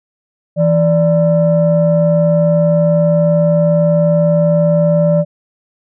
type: tone pair together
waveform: sine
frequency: 164.81 / 587.3 Hz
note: E3 / D5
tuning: 0 / 0 cents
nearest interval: octave + minor seventh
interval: 2200 cents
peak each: -10 dBFS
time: 0.56-5.25 s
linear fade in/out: 50 ms
effects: tanh soft clip ceiling -3 dBFS